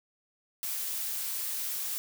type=noise; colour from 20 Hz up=blue; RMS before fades=-34 dBFS; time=0.63-1.98 s; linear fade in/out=0 ms; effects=none